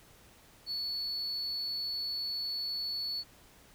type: tone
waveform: sine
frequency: 4426 Hz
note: C#8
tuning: 3 cents flat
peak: -31 dBFS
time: 0.66-3.24 s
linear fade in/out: 50 ms
effects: tanh soft clip ceiling -31 dBFS + pink hiss -59 dBFS RMS until 3.74 s